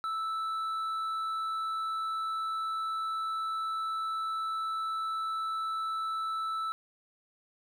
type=tone with hard clipping; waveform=sine; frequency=1316 Hz; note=E6; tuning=3 cents flat; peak=-32 dBFS; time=0.04-6.72 s; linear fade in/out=0 ms; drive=4 dB; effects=none